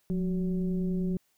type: tone with frequency modulation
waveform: sine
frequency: 180 Hz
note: F#3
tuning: 47 cents flat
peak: -26 dBFS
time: 0.1-1.17 s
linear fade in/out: 0 ms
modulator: 195 Hz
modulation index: 0.65
effects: white hiss -71 dBFS RMS until 1.37 s